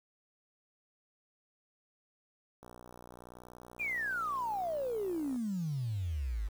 click train, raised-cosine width 1 ms, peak -37 dBFS, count 167, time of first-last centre 2.63-5.36 s, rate 60.8 Hz
sine exponential sweep, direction down, 2489 to 47 Hz, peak -32 dBFS, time 3.79-6.49 s, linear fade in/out 20 ms
effects 9-bit

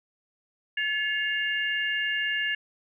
sine tone cluster, 1717 / 2168 / 2804 Hz, A6 / C#7 / F7, -43 / -39 / +6 cents, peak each -27 / -34 / -30 dBFS, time 0.77-2.55 s, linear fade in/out 5 ms, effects none

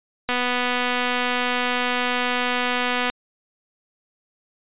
click train, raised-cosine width 0.3 ms, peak -7 dBFS, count 695, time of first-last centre 0.29-3.1 s, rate 247 Hz, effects resampled to 8000 Hz

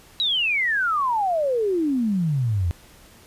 sine exponential sweep, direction down, 3951 to 81 Hz, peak -19 dBFS, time 0.2-2.71 s, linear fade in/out 0 ms, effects pink hiss -50 dBFS RMS until 3.26 s + resampled to 32000 Hz

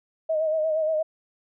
sine tone with vibrato, 629 Hz, D#5, 19 cents sharp, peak -21 dBFS, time 0.29-1.03 s, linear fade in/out 10 ms, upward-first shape sine, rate 8.5 Hz, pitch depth 46 cents each way, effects none

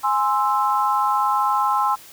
sine chord, Ab augmented, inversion none, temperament equal, 830.6 / 1046.5 / 1318.5 Hz, Ab5 / C6 / E6, 0 / 0 / 0 cents, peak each -21 / -20 / -23 dBFS, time 0.03-1.96 s, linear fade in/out 20 ms, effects white hiss -44 dBFS RMS until 2.12 s

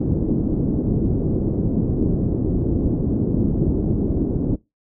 white low-pass noise, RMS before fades -20 dBFS, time 0-4.56 s, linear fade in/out 10 ms, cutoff 330 Hz, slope 24 dB/octave, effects noise-tail reverb RT60 0.2 s tail -21 dB re dry

